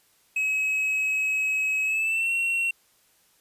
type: tone with pitch glide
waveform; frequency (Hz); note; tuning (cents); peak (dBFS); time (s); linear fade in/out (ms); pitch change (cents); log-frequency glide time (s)
triangle; 2559 to 2727; D#7 to F7; +48 to -42; -21; 0.36-2.71; 5; +110; 1.84-2.32
effects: white hiss -63 dBFS RMS until 3.4 s + resampled to 32000 Hz